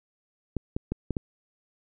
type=clicks; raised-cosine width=3 ms; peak=-15 dBFS; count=5; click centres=0.567 / 0.765 / 0.92 / 1.107 / 1.168 s; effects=none